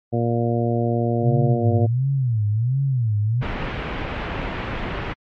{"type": "harmonic tone", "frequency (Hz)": 117.7, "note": "A#2", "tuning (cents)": 17, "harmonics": [1, 2, 3, 4, 5, 6], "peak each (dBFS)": [-21, -24, -26, -27, -28, -29], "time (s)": [0.12, 1.87], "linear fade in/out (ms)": 20}
{"type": "tone with vibrato", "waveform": "sine", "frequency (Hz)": 119.9, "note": "A#2", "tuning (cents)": 49, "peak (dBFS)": -17, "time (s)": [1.22, 3.43], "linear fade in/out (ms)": 20, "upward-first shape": "sine", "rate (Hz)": 1.4, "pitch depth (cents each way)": 250}
{"type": "low-pass noise", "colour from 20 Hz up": "pink", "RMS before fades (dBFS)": -27, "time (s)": [3.41, 5.14], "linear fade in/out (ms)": 20, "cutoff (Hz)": 2800, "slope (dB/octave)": 24}
{"effects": ["MP3 48 kbps"]}